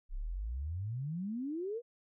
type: exponential sweep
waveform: sine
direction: up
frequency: 30.13 to 493.9 Hz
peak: -35 dBFS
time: 0.09-1.82 s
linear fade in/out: 50 ms
effects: none